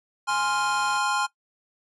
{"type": "chord", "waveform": "square", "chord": "F minor", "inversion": "first", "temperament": "equal", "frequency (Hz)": [830.6, 1046.5, 1396.9], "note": ["Ab5", "C6", "F6"], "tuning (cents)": [0, 0, 0], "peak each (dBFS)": -28, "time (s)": [0.27, 1.27], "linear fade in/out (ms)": 20}
{"type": "click train", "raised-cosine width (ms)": 0.3, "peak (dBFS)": -29, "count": 98, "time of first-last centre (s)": [0.3, 0.974], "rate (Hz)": 144}
{"effects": ["noise-tail reverb RT60 0.1 s tail -18 dB re dry", "resampled to 22050 Hz"]}